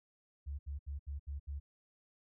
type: tone bursts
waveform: sine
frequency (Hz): 71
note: C#2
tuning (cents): +42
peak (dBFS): -38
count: 6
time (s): 0.46-1.6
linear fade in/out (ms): 20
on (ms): 130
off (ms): 72
effects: none